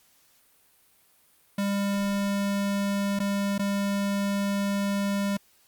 square tone with dropouts, 200 Hz, G3, 35 cents sharp, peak -25 dBFS, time 1.58-5.37 s, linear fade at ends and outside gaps 5 ms, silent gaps 3.191-3.2 / 3.581-3.593 s, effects white hiss -62 dBFS RMS until 5.67 s + Opus 48 kbps

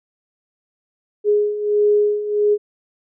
sine beating tone pair, 415.1 / 416.6 Hz, G#4 / G#4, -1 / +5 cents, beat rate 1.5 Hz, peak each -20 / -15 dBFS, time 1.24-2.58 s, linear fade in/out 50 ms, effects none

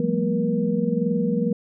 sine tone cluster, 172.5 / 192.9 / 215.4 / 237 / 476.7 Hz, F3 / G3 / A3 / A#3 / A#4, -21 / -28 / -37 / +29 / +39 cents, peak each -26 dBFS, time 0-1.53 s, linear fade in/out 2 ms, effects none

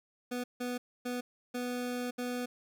25% pulse tone bursts at uneven times, 246.6 Hz, B3, 2 cents flat, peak -30 dBFS, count 5, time 0.31-0.44 / 0.6-0.78 / 1.05-1.21 / 1.54-2.11 / 2.18-2.46 s, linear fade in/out 10 ms, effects none

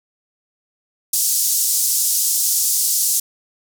pink band-pass noise, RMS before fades -18 dBFS, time 1.13-3.2 s, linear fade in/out 5 ms, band 5800 to 16000 Hz, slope 24 dB/octave, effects none

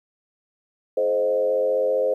sine tone with frequency modulation, 523.3 Hz, C5, in tune, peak -18 dBFS, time 0.97-2.14 s, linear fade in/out 5 ms, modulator 95.2 Hz, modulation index 0.87, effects 10-bit

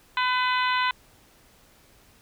harmonic tone, 503 Hz, B4, 32 cents sharp, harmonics 2 / 3 / 4 / 5 / 6 / 7 / 8, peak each -24 / -28 / -30 / -32 / -34 / -35 / -36 dBFS, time 0.17-0.91 s, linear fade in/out 2 ms, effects pink hiss -57 dBFS RMS until 2.21 s

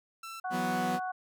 sawtooth tone, 1338 Hz, E6, 25 cents sharp, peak -37 dBFS, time 0.23-0.4 s, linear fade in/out 5 ms
harmonic tone, 370 Hz, F#4, in tune, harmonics 2 / 3 / 4, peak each -33 / -42 / -40 dBFS, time 0.44-1.12 s, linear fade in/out 10 ms
sawtooth chord, E suspended second, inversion none, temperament equal, 164.81 / 185 / 246.9 Hz, E3 / F#3 / B3, 0 / 0 / 0 cents, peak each -36 / -31 / -30 dBFS, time 0.5-1 s, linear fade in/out 50 ms
effects none

